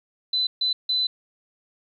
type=tone bursts at uneven times; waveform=sine; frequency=4015 Hz; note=B7; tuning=28 cents sharp; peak=-20 dBFS; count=3; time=0.33-0.47 / 0.61-0.73 / 0.89-1.07 s; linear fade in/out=5 ms; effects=10-bit